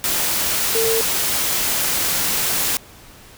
sine tone in noise, 451.5 Hz, A4, 45 cents sharp, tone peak -18 dBFS, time 0.75-1.01 s, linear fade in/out 0 ms, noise white, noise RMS -20 dBFS, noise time 0.04-2.77 s, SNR -1 dB, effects pink hiss -44 dBFS RMS until 3.37 s

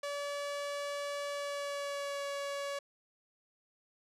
sawtooth tone with pitch glide, 573 to 564.1 Hz, D5 to C#5, -43 to +30 cents, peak -32 dBFS, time 0.03-2.79 s, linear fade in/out 5 ms, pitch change -27 cents, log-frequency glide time 1.3-2.26 s, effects low-pass 9000 Hz 12 dB/octave

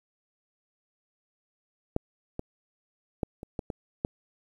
clicks, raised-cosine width 2 ms, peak -12 / -19 / -14 / -26 / -18 / -19 / -13 dBFS, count 7, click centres 1.964 / 2.394 / 3.232 / 3.431 / 3.592 / 3.702 / 4.049 s, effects 9-bit

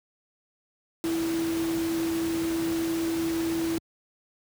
sine tone in noise, 329.6 Hz, E4, in tune, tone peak -25 dBFS, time 1.04-3.78 s, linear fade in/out 0 ms, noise pink, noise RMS -36 dBFS, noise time 1.04-3.78 s, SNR +8 dB, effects high-pass 80 Hz 12 dB/octave

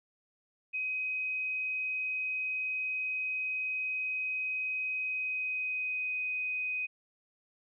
sine tone with pitch glide, 2521 to 2505 Hz, D#7 to D#7, +22 to +11 cents, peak -31 dBFS, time 0.73-6.87 s, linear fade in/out 20 ms, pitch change -11 cents, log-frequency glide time 4.98-6.17 s, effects none

